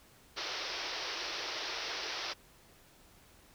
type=band-pass noise; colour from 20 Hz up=white; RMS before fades=-39 dBFS; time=0.36-2.34 s; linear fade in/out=20 ms; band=310 to 5700 Hz; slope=96 dB/octave; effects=pink hiss -61 dBFS RMS until 3.54 s